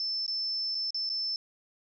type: tone with dropouts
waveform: sine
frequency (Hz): 5290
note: E8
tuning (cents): +5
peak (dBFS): -29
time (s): 0-1.36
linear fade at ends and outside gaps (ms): 1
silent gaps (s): 0.264-0.279 / 0.747-0.751 / 0.906-0.945 / 1.092-1.099
effects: none